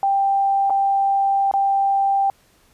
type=tone with dropouts; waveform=sine; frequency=788 Hz; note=G5; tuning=9 cents sharp; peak=-15 dBFS; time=0.03-2.3 s; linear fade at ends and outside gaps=1 ms; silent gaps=0.698-0.704 / 1.513-1.538 s; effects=pink hiss -57 dBFS RMS until 2.73 s + resampled to 32000 Hz